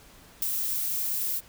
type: noise with ADSR envelope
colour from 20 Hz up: violet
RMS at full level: -25 dBFS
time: 0.42-1.41 s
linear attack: 3 ms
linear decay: 21 ms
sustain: -4 dB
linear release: 35 ms
effects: pink hiss -53 dBFS RMS until 1.48 s